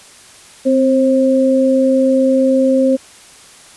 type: tone pair together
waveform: sine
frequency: 261.1 / 532 Hz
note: C4 / C5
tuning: -3 / +29 cents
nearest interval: octave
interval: 1232 cents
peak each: -12 dBFS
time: 0.65-2.97 s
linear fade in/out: 20 ms
effects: white hiss -41 dBFS RMS until 3.76 s + resampled to 24000 Hz